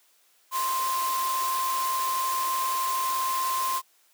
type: tone in noise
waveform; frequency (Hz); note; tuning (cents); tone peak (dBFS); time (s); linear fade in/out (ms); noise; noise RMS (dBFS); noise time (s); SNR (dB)
sine; 1046.5; C6; 0; -25; 0.51-3.82; 50; white; -33; 0.51-3.82; +5
effects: white hiss -63 dBFS RMS until 4.13 s + high-pass 400 Hz 12 dB/octave